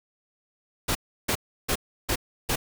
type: noise bursts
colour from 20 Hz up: pink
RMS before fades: -25 dBFS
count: 5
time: 0.88-2.56 s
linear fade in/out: 10 ms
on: 72 ms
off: 330 ms
effects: none